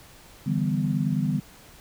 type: chord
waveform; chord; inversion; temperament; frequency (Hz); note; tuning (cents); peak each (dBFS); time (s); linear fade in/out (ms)
sine; E minor seventh; third; equal; 146.83 / 164.81 / 196 / 246.9; D3 / E3 / G3 / B3; 0 / 0 / 0 / 0; -26 / -29 / -27 / -29; 0.46-1.4; 10
effects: pink hiss -50 dBFS RMS until 1.8 s